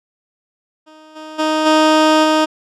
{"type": "tone with level steps", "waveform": "15% pulse", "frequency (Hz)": 311.1, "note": "D#4", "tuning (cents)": 0, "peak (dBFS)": [-34, -24, -8, -3, -5], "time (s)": [0.86, 2.46], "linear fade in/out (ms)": 20, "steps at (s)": [1.15, 1.38, 1.65, 2.23], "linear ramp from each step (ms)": 20, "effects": ["low-pass 6000 Hz 12 dB/octave"]}